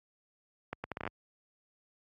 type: accelerating click train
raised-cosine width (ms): 0.5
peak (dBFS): -21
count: 9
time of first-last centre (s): 0.73-1.076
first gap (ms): 110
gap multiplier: 0.7
effects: high-pass 60 Hz 12 dB/octave + AAC 64 kbps